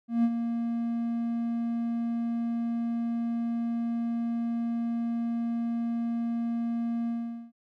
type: tone with ADSR envelope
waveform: triangle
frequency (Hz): 233.1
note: A#3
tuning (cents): 0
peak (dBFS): -17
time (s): 0.08-7.52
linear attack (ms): 160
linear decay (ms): 51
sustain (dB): -8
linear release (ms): 440
effects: none